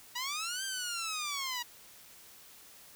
10% pulse linear two-way sweep, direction up then down, 950 to 1587 to 950 Hz, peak -26 dBFS, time 0.15-1.63 s, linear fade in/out 10 ms, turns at 0.64 s, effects white hiss -55 dBFS RMS until 2.95 s

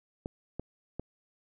clicks, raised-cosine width 2 ms, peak -22 dBFS, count 3, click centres 0.259 / 0.596 / 0.996 s, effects none

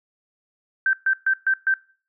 sine tone bursts, 1558 Hz, G6, 11 cents flat, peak -16 dBFS, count 5, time 0.86-1.74 s, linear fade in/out 2 ms, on 72 ms, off 130 ms, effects noise-tail reverb RT60 0.4 s tail -21 dB re dry

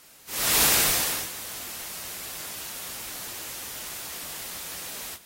white noise with ADSR envelope, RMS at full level -19 dBFS, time 0.26-5.19 s, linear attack 360 ms, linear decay 680 ms, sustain -18 dB, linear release 55 ms, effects white hiss -52 dBFS RMS until 5.25 s + AAC 48 kbps

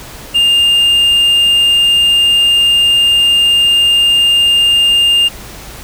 triangle tone, 2810 Hz, F7, 10 cents sharp, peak -5 dBFS, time 0.34-5.29 s, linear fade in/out 20 ms, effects added 50 Hz sine -36 dBFS peak until 5.83 s + pink hiss -31 dBFS RMS until 5.83 s

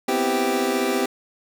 25% pulse chord, C major seventh, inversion third, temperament equal, 246.9 / 261.6 / 329.6 / 392 Hz, B3 / C4 / E4 / G4, 0 / 0 / 0 / 0 cents, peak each -24 / -22 / -25 / -19 dBFS, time 0.08-1.06 s, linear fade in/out 5 ms, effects none

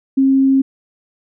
sine tone, 268.7 Hz, C4, 46 cents sharp, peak -9 dBFS, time 0.17-0.62 s, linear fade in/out 10 ms, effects none

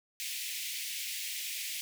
pink high-pass noise, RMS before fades -38 dBFS, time 0.2-1.81 s, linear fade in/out 0 ms, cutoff 2100 Hz, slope 48 dB/octave, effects none

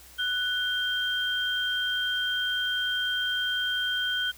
sine tone pair together, 1486 / 3175 Hz, F#6 / G7, +7 / +21 cents, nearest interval octave + minor second, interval 1314 cents, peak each -28 dBFS, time 0.18-4.32 s, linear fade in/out 20 ms, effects added 60 Hz sine -55 dBFS peak until 4.37 s + white hiss -51 dBFS RMS until 4.37 s

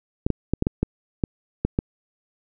clicks, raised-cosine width 3 ms, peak -7 dBFS, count 9, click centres 0.265 / 0.303 / 0.536 / 0.624 / 0.669 / 0.83 / 1.238 / 1.65 / 1.789 s, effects none

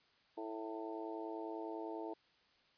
harmonic tone with a mistuned harmonic, 110 Hz, A2, in tune, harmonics 3 / 4 / 5 / 6 / 7 / 8, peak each -45 / -47 / -55 / -49 / -54 / -49 dBFS, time 0.37-2.14 s, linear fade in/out 10 ms, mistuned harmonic 8, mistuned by +31 cents, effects white hiss -71 dBFS RMS until 2.77 s + resampled to 11025 Hz

